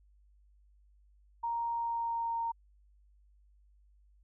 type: tone with pitch glide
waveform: sine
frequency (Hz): 933 to 923.3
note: A#5 to A#5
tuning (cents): +1 to -17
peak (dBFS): -31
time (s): 1.43-2.52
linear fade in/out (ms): 10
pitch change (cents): -18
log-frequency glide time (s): 1.73-2.38
effects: added 50 Hz sine -61 dBFS peak until 4.23 s